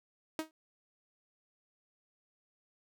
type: tone with exponential decay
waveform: sawtooth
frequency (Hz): 315.9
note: D#4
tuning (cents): +26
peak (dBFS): -26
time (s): 0.39-0.51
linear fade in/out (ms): 1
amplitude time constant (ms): 24
effects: none